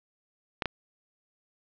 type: clicks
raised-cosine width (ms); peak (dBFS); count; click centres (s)
0.3; -12; 2; 0.622 / 0.657
effects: low-pass 5000 Hz 12 dB/octave